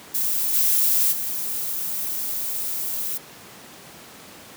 violet noise with level steps, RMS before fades -23 / -19 / -27 dBFS, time 0.14-3.18 s, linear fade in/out 10 ms, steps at 0.53 / 1.11 s, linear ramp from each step 20 ms, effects pink hiss -43 dBFS RMS until 4.56 s + high-pass 150 Hz 12 dB/octave

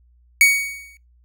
45% pulse tone with exponential decay, 2241 Hz, C#7, 18 cents sharp, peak -7 dBFS, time 0.41-0.97 s, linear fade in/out 1 ms, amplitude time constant 120 ms, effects noise-tail reverb RT60 0.2 s tail -22 dB re dry + added 60 Hz sine -52 dBFS peak until 1.24 s

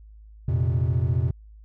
triangle chord, F suspended fourth, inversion none, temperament equal, 87.31 / 116.54 / 130.81 Hz, F2 / Bb2 / C3, 0 / 0 / 0 cents, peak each -22 dBFS, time 0.48-1.31 s, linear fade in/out 5 ms, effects tanh soft clip ceiling -11 dBFS + added 53 Hz sine -44 dBFS peak until 1.64 s

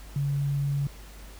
sine tone with quantisation, 141.1 Hz, C#3, 31 cents sharp, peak -24 dBFS, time 0.16-0.87 s, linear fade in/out 2 ms, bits 9, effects added 50 Hz sine -43 dBFS peak until 1.39 s + pink hiss -50 dBFS RMS until 1.39 s

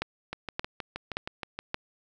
two click trains, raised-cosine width 0.3 ms, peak -18 / -13 dBFS, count 9 / 4, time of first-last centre 0.33-1.59 / 0.02-1.744 s, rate 6.35 / 1.74 Hz, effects none

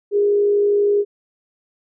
sine tone with frequency modulation, 409.1 Hz, G#4, 26 cents flat, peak -13 dBFS, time 0.11-1.05 s, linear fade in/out 50 ms, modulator 52.4 Hz, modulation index 0.25, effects none

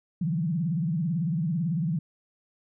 sine tone with vibrato, 164.81 Hz, E3, in tune, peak -24 dBFS, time 0.21-1.99 s, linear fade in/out 5 ms, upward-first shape sine, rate 18 Hz, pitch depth 210 cents each way, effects none

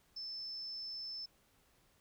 triangle tone, 5274 Hz, E8, in tune, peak -38 dBFS, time 0.16-1.26 s, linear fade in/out 10 ms, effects tanh soft clip ceiling -40 dBFS + pink hiss -71 dBFS RMS until 2 s

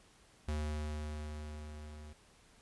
square tone with level ramp, 75.6 Hz, D#2, 49 cents flat, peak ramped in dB -34 to -49 dBFS, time 0.48-2.13 s, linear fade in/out 5 ms, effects pink hiss -64 dBFS RMS until 2.61 s + resampled to 24000 Hz

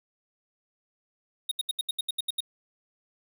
square tone bursts, 3729 Hz, A#7, in tune, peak -26 dBFS, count 10, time 1.49-2.405 s, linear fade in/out 5 ms, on 24 ms, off 75 ms, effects none

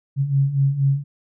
sine beating tone pair, 135.3 / 139.5 Hz, C#3 / C#3, -42 / +11 cents, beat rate 4.2 Hz, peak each -22 / -17 dBFS, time 0.16-1.04 s, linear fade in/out 50 ms, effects none

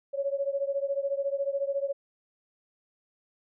sine beating tone pair, 551 / 565 Hz, C#5 / C#5, -11 / +33 cents, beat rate 14 Hz, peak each -29 / -31 dBFS, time 0.13-1.93 s, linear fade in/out 20 ms, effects none

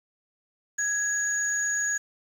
sine tone pair together, 1661.2 / 6736 Hz, G#6 / G#8, 0 / +24 cents, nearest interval 2 octaves, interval 2424 cents, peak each -27 dBFS, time 0.78-1.98 s, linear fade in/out 10 ms, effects 8-bit

